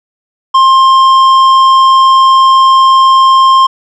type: tone with tanh clipping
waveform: sine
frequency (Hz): 1059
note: C6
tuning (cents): +21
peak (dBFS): -4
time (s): 0.54-3.67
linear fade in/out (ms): 10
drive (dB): 9
effects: none